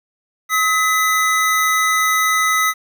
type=tone pair together; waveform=square; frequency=1274.8 / 2003 Hz; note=D#6 / B6; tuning=+42 / +24 cents; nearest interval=minor sixth; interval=782 cents; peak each=-17 / -18 dBFS; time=0.49-2.74 s; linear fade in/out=50 ms; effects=8-bit